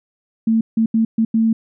sine tone bursts at uneven times, 224.3 Hz, A3, 34 cents sharp, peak -12 dBFS, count 5, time 0.47-0.61 / 0.77-0.86 / 0.94-1.05 / 1.18-1.25 / 1.34-1.53 s, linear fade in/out 5 ms, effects none

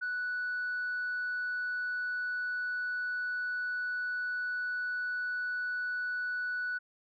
sine tone, 1480 Hz, F#6, in tune, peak -30 dBFS, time 0.01-6.79 s, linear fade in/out 20 ms, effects tanh soft clip ceiling -29 dBFS

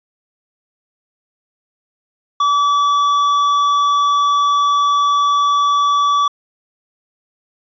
sine tone with tanh clipping, 1150 Hz, D6, 37 cents flat, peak -13 dBFS, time 2.4-6.28 s, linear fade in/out 5 ms, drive 9 dB, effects resampled to 16000 Hz

